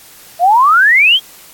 sine exponential sweep, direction up, 663 to 3327 Hz, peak -5 dBFS, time 0.39-1.2 s, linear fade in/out 50 ms, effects white hiss -39 dBFS RMS until 1.53 s + AAC 64 kbps

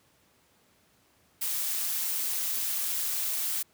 blue noise with amplitude modulation, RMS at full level -29 dBFS, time 1.41-3.63 s, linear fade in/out 10 ms, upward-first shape sine, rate 169 Hz, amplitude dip 30%, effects pink hiss -65 dBFS RMS until 3.73 s + high-pass 80 Hz 12 dB/octave

